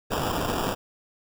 white noise with sample-and-hold, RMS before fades -27 dBFS, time 0.1-0.75 s, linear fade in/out 20 ms, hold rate 2100 Hz, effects none

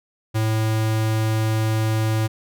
square tone, 110 Hz, A2, in tune, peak -19 dBFS, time 0.34-2.28 s, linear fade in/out 20 ms, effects none

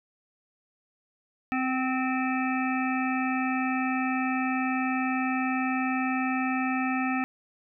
harmonic tone with a mistuned harmonic, 260 Hz, C4, 11 cents flat, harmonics 1 / 3 / 5 / 7 / 9 / 10, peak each -27 / -32 / -34 / -35 / -37 / -37 dBFS, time 1.52-7.24 s, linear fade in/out 0 ms, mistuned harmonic 3, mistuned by -22 cents, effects none

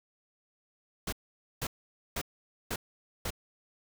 pink noise bursts, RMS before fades -34 dBFS, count 5, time 1.07-3.305 s, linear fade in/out 5 ms, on 55 ms, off 490 ms, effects none

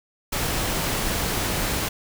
pink noise, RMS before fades -25 dBFS, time 0.32-1.89 s, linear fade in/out 10 ms, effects none

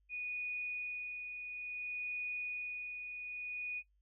sine tone with tremolo, 2469 Hz, D#7, 14 cents flat, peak -36 dBFS, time 0.09-3.83 s, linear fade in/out 50 ms, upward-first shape sine, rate 0.58 Hz, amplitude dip 45%, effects noise-tail reverb RT60 0.1 s tail -22 dB re dry + added 50 Hz sine -70 dBFS peak until 4.01 s

